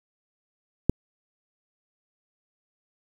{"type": "click", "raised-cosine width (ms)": 3, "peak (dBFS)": -5, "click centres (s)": 0.896, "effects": ["7-bit"]}